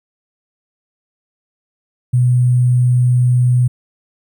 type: tone with sample-and-hold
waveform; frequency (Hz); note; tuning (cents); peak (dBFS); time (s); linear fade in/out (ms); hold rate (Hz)
sine; 124; B2; +7; -9; 2.13-3.68; 10; 8820
effects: none